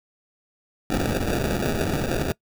blue noise with sample-and-hold, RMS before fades -24 dBFS, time 0.9-2.32 s, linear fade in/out 0 ms, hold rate 1050 Hz, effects noise-tail reverb RT60 0.1 s tail -23 dB re dry

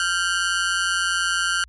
sawtooth ring-modulated tone, 1480 Hz, F#6, in tune, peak -13 dBFS, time 0-1.64 s, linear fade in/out 0 ms, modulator 90.3 Hz, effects added 60 Hz sine -46 dBFS peak until 1.68 s + MP3 48 kbps

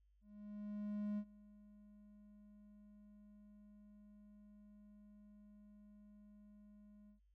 triangle tone with ADSR envelope, 207.7 Hz, G#3, in tune, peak -36 dBFS, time 0.21-7.2 s, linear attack 970 ms, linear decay 64 ms, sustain -22 dB, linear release 110 ms, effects added 50 Hz sine -70 dBFS peak until 7.34 s

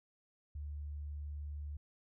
sine tone, 73.42 Hz, D2, in tune, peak -40 dBFS, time 0.55-1.77 s, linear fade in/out 5 ms, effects none

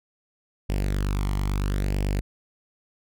sawtooth tone with flanger, 49 Hz, G1, in tune, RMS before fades -25 dBFS, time 0.69-2.21 s, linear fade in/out 10 ms, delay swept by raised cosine 0.38 to 0.96 ms, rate 0.75 Hz, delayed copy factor +0.6, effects none

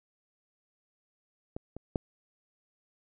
clicks, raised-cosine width 2 ms, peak -23 / -27 / -15 dBFS, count 3, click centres 1.565 / 1.766 / 1.958 s, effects none

